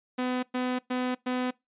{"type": "tone bursts", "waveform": "sawtooth", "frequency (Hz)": 251.8, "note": "B3", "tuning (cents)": 34, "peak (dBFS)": -23, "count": 4, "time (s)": [0.18, 1.51], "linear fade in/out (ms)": 10, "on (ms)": 250, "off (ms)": 110, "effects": ["noise-tail reverb RT60 0.2 s tail -23 dB re dry", "resampled to 8000 Hz"]}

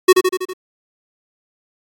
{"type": "tone with echo", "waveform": "square", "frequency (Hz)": 370, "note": "F#4", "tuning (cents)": 0, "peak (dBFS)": -5, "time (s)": [0.08, 0.13], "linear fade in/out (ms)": 10, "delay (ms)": 81, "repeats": 5, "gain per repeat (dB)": -4, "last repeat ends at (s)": 0.535, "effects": ["AAC 64 kbps"]}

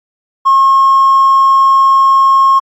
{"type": "tone with hard clipping", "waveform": "sine", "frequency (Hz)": 1080, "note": "C#6", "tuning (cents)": -45, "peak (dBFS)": -5, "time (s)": [0.45, 2.6], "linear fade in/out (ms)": 20, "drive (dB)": 1, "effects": ["AAC 64 kbps"]}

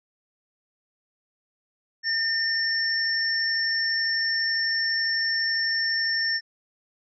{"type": "tone pair together", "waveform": "sine", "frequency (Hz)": [1812, 5426], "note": ["A#6", "E8"], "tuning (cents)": [-50, 49], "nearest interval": "octave + perfect fifth", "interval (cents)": 1899, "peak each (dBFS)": -25, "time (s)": [2.03, 6.41], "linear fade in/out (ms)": 50, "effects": []}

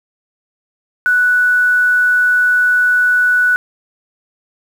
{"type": "tone with quantisation", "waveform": "sine", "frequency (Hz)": 1480, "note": "F#6", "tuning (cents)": 0, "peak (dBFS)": -9, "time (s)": [1.06, 3.56], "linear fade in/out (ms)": 0, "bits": 6, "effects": []}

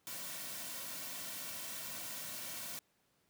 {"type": "noise with comb filter", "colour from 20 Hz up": "white", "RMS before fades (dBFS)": -44, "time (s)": [0.07, 2.79], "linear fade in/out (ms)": 0, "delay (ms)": 2.4, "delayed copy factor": -0.55, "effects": ["pink hiss -75 dBFS RMS until 3.29 s", "high-pass 100 Hz 12 dB/octave"]}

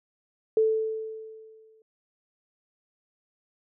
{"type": "tone with exponential decay", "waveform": "sine", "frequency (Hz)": 440, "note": "A4", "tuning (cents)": 0, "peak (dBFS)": -17, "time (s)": [0.57, 1.82], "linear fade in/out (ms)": 2, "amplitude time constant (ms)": 270, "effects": []}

